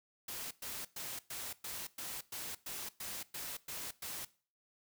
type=noise bursts; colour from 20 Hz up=white; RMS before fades=-43 dBFS; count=12; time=0.28-4.25 s; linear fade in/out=5 ms; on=230 ms; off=110 ms; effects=noise-tail reverb RT60 0.4 s tail -19 dB re dry